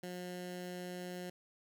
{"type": "tone with notch filter", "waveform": "15% pulse", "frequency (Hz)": 179.6, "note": "F3", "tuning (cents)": 49, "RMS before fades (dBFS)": -44, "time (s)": [0.03, 1.3], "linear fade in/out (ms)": 5, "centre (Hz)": 1000, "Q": 1.9, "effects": []}